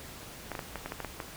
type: clicks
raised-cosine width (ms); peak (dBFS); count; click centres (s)
0.5; -20; 9; 0.517 / 0.552 / 0.592 / 0.757 / 0.86 / 0.921 / 1.003 / 1.047 / 1.202
effects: pink hiss -46 dBFS RMS until 1.36 s